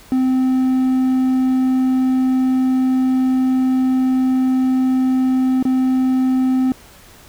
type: tone with dropouts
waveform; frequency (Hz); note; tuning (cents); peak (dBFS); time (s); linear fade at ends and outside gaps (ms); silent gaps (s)
triangle; 258.8; C4; -19; -11; 0.12-6.72; 1; 5.627-5.652
effects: pink hiss -44 dBFS RMS until 7.28 s